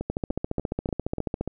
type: two click trains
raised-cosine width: 2 ms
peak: -16 / -13 dBFS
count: 6 / 20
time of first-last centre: 0.01-1.476 / 0.1-1.41 s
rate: 3.41 / 14.5 Hz
effects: none